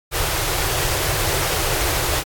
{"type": "band-stop noise", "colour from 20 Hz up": "pink", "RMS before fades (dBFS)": -21, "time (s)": [0.11, 2.24], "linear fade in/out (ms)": 50, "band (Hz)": [150, 320], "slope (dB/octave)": 48, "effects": ["AAC 64 kbps"]}